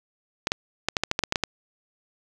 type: clicks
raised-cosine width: 0.2 ms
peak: -5 dBFS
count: 11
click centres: 0.471 / 0.519 / 0.886 / 0.968 / 1.036 / 1.114 / 1.191 / 1.237 / 1.324 / 1.358 / 1.437 s
effects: none